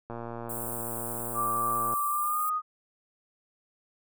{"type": "click train", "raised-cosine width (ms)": 1, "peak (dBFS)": -24, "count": 216, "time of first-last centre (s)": [0.1, 1.938], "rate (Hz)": 117}
{"type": "high-pass noise", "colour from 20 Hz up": "white", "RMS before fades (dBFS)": -37, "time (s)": [0.49, 2.5], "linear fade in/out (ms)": 10, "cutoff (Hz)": 7800, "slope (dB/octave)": 96}
{"type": "tone with pitch glide", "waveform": "sine", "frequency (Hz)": [1173, 1240.6], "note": ["D6", "D#6"], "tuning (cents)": [-2, -5], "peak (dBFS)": -26, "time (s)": [1.34, 2.62], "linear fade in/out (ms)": 50, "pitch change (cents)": 97, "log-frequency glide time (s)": [2.07, 2.48]}
{"effects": []}